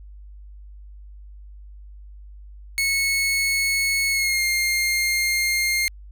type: tone with pitch glide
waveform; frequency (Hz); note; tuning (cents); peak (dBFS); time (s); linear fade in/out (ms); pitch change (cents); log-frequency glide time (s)
sawtooth; 2197 to 2120; C#7 to C7; -16 to +22; -16; 2.78-5.88; 0; -62; 4.1-4.43
effects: added 50 Hz sine -39 dBFS peak until 6.11 s